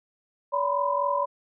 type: tone cluster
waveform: sine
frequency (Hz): 570 / 977 / 1021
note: C#5 / B5 / C6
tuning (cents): +48 / -19 / -43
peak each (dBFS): -27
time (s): 0.52-1.26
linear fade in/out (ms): 20
effects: none

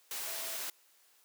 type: tone in noise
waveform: sine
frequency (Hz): 659.3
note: E5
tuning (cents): 0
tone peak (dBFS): -50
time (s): 0.27-0.56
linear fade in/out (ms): 2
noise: white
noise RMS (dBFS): -39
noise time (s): 0.11-0.7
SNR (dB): -14
effects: white hiss -66 dBFS RMS until 1.24 s + high-pass 400 Hz 12 dB/octave

